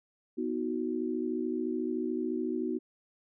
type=chord; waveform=sine; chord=B major; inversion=none; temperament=equal with one note detuned; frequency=246.9 / 316.2 / 370 Hz; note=B3 / D#4 / F#4; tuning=0 / +28 / 0 cents; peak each=-34 dBFS; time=0.37-2.79 s; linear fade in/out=20 ms; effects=none